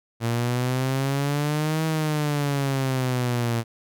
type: exponential two-way sweep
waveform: sawtooth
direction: up then down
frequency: 114.9 to 160.1 to 114.9 Hz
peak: -18 dBFS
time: 0.2-3.64 s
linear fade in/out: 50 ms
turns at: 1.85 s
effects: none